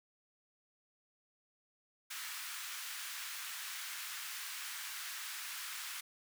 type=high-pass noise; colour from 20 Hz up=pink; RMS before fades=-44 dBFS; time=2.1-6.01 s; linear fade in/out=10 ms; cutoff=1300 Hz; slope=24 dB/octave; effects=none